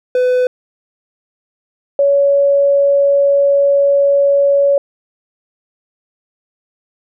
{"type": "tone pair in turn", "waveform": ["triangle", "sine"], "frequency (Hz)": [502, 562], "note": ["B4", "C#5"], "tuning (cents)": [28, 24], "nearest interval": "major second", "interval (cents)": 196, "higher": "second", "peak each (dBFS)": -8, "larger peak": "neither", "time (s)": [[0.15, 0.47], [1.99, 4.78]], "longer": "second", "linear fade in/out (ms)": 2, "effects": []}